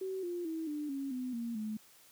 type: tone with pitch steps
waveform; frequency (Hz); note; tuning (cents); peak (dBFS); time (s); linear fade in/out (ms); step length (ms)
sine; 379.4 / 349.9 / 322.7 / 297.7 / 274.5 / 253.2 / 233.5 / 215.4; F#4 / F4 / E4 / D4 / C#4 / B3 / A#3 / A3; +43 / +3 / -37 / +24 / -17 / +43 / +3 / -37; -35; 0.01-1.77; 5; 220
effects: white hiss -61 dBFS RMS until 2.11 s + high-pass 80 Hz 12 dB/octave